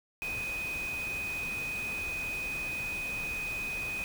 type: tone in noise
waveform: sine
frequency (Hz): 2500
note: D#7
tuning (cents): +8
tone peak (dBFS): -33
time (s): 0.22-4.04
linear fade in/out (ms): 0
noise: pink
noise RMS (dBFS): -43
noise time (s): 0.22-4.04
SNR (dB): +7
effects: none